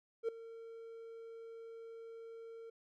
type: tone with ADSR envelope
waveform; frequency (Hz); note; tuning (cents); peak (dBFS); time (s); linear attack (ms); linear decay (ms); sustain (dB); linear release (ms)
triangle; 456.1; A#4; -38; -28; 0.23-2.7; 55; 4; -18; 6
effects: tanh soft clip ceiling -24 dBFS